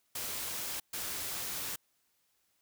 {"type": "noise bursts at uneven times", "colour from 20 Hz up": "white", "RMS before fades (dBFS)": -38, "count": 2, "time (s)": [[0.15, 0.8], [0.93, 1.76]], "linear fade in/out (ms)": 5, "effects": ["white hiss -75 dBFS RMS until 2.61 s"]}